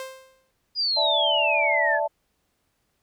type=tone with exponential decay; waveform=sawtooth; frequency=525 Hz; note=C5; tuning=6 cents sharp; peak=-27 dBFS; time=0-0.51 s; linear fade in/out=1 ms; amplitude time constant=110 ms
type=exponential sweep; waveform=sine; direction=down; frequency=4978 to 1665 Hz; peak=-21 dBFS; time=0.75-2 s; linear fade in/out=50 ms
type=chord; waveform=sine; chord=D suspended second; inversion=none; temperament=equal; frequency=587.3 / 659.3 / 880 Hz; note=D5 / E5 / A5; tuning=0 / 0 / 0 cents; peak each=-26 dBFS; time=0.96-2.08 s; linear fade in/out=20 ms
effects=pink hiss -72 dBFS RMS until 3.02 s